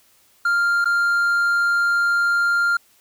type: tone with dropouts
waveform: triangle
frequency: 1396.9 Hz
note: F6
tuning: in tune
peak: -14 dBFS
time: 0.45-2.77 s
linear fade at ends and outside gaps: 5 ms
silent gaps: 0.845-0.855 s
effects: white hiss -57 dBFS RMS until 3 s